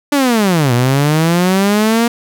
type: linear two-way sweep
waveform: sawtooth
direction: down then up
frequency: 294.9 to 118.1 to 237.5 Hz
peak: -6 dBFS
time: 0.12-2.08 s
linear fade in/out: 5 ms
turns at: 0.73 s
effects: none